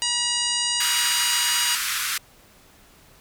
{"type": "harmonic tone", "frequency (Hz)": 960, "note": "B5", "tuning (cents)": -49, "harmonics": [1, 2, 3, 4, 5, 6, 7, 8, 9], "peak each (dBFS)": [-35, -34, -26, -31, -28, -34, -30, -38, -29], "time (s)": [0.02, 1.75], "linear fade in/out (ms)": 0}
{"type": "band-pass noise", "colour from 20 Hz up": "pink", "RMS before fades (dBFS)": -26, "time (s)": [0.8, 2.18], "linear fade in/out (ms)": 5, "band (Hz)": [1200, 15000], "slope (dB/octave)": 48}
{"effects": ["pink hiss -53 dBFS RMS until 3.2 s"]}